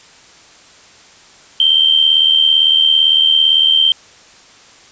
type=tone with amplitude modulation; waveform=sine; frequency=3136 Hz; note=G7; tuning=in tune; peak=-5 dBFS; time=1.6-3.92 s; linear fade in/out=2 ms; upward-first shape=sine; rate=77.8 Hz; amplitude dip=65%; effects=white hiss -43 dBFS RMS until 4.91 s + resampled to 16000 Hz